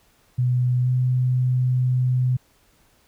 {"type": "tone with pitch glide", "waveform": "sine", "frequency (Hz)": [124.7, 126.66], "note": ["B2", "B2"], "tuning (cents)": [17, 44], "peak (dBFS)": -17, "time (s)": [0.38, 2.37], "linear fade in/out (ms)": 10, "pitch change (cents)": 27, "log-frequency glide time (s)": [0.83, 0.88], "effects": ["pink hiss -60 dBFS RMS until 3.07 s"]}